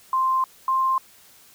sine tone pair in turn, 1046.5 / 1052.6 Hz, C6 / C6, 0 / +10 cents, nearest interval unison, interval 10 cents, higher second, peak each -18 dBFS, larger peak neither, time 0.13-0.44 / 0.68-0.98 s, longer first, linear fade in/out 2 ms, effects white hiss -52 dBFS RMS until 1.54 s

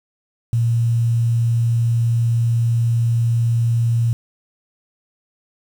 sine tone with quantisation, 116.54 Hz, A#2, in tune, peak -14 dBFS, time 0.53-4.13 s, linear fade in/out 0 ms, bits 7, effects none

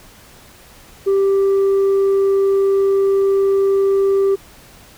sine tone, 392 Hz, G4, in tune, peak -9 dBFS, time 1.06-4.36 s, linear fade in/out 20 ms, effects tanh soft clip ceiling -11 dBFS + pink hiss -44 dBFS RMS until 4.97 s

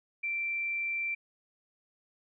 sine tone, 2349 Hz, D7, in tune, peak -30 dBFS, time 0.23-1.15 s, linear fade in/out 10 ms, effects none

